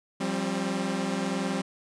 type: chord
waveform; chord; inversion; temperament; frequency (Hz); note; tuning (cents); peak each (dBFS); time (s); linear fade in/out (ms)
sawtooth; F suspended second; none; equal with one note detuned; 174.61 / 196 / 266.5; F3 / G3 / C4; 0 / 0 / +32; -30 / -26 / -28; 0.2-1.62; 10
effects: resampled to 22050 Hz